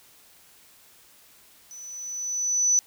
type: tone with level ramp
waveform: sine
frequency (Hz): 5980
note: F#8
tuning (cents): +17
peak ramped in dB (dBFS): -40 to -16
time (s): 1.71-2.79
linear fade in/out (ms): 0
effects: white hiss -55 dBFS RMS until 2.86 s